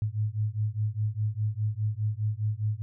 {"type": "beating tone pair", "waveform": "sine", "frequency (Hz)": [104.5, 109.4], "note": ["G#2", "A2"], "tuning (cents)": [11, -9], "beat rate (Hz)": 4.9, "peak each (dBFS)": -29, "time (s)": [0.02, 2.82], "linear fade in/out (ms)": 0, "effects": []}